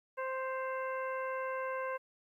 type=harmonic tone with a mistuned harmonic; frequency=523.3 Hz; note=C5; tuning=in tune; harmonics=1 / 2 / 3 / 4 / 5; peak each=-37 / -39 / -43 / -48 / -53 dBFS; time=0.17-1.98 s; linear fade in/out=20 ms; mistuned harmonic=5; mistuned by=+47 cents; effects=12-bit